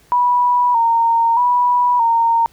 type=tone with vibrato; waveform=sine; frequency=950 Hz; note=A#5; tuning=33 cents sharp; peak=-11 dBFS; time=0.12-2.46 s; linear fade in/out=0 ms; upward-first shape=square; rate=0.8 Hz; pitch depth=52 cents each way; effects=pink hiss -52 dBFS RMS until 2.52 s